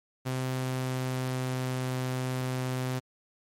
sawtooth tone with pitch glide, 129.4 to 128.36 Hz, C3 to C3, -19 to -33 cents, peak -25 dBFS, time 0.25-3 s, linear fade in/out 20 ms, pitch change -14 cents, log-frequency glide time 0.5-1.66 s, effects MP3 64 kbps

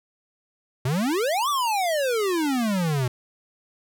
square exponential two-way sweep, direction up then down, 120.1 to 1198 to 120.1 Hz, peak -22 dBFS, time 0.85-3.08 s, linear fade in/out 5 ms, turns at 1.49 s, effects none

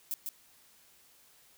violet noise with echo, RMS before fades -34 dBFS, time 0.11-0.14 s, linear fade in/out 0 ms, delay 150 ms, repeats 1, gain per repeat -3 dB, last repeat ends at 0.29 s, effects white hiss -62 dBFS RMS until 1.57 s

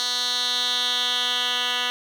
10% pulse tone with band-pass filter sweep, 246.4 Hz, B3, 4 cents flat, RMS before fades -24 dBFS, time 0-1.9 s, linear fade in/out 0 ms, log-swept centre 4400 to 2800 Hz, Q 3.6, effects 7-bit

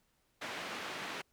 white band-pass noise, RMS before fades -42 dBFS, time 0.41-1.22 s, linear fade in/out 10 ms, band 180 to 2500 Hz, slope 12 dB/octave, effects pink hiss -75 dBFS RMS until 1.32 s

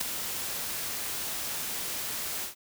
white noise with ADSR envelope, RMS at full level -25 dBFS, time 0-2.55 s, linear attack 13 ms, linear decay 3 ms, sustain -9 dB, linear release 120 ms, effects none

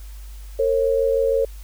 sine tone pair together, 456 / 542.3 Hz, A#4 / C#5, -38 / -38 cents, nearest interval minor third, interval 300 cents, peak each -19 dBFS, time 0.59-1.45 s, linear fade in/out 5 ms, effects added 50 Hz sine -34 dBFS peak until 1.63 s + white hiss -50 dBFS RMS until 1.63 s

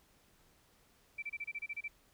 sine tone bursts, 2331 Hz, D7, 14 cents flat, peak -37 dBFS, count 10, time 1.18-1.882 s, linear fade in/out 10 ms, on 45 ms, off 28 ms, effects pink hiss -68 dBFS RMS until 2.13 s

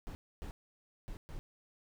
brown noise bursts at uneven times, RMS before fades -43 dBFS, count 4, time 0.07-0.15 / 0.42-0.51 / 1.08-1.17 / 1.29-1.39 s, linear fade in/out 0 ms, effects none

